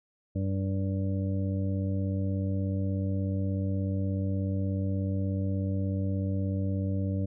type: harmonic tone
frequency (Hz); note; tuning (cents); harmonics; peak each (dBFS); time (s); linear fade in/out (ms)
96.6; G2; -25; 1 / 2 / 3 / 5 / 6; -28 / -33 / -36 / -43 / -42; 0.35-7.26; 10
effects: none